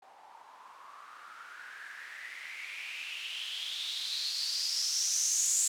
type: noise with low-pass filter sweep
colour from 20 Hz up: violet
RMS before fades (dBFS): -36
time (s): 0.02-5.68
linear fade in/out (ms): 5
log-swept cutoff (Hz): 790 to 7400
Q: 6.7
effects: none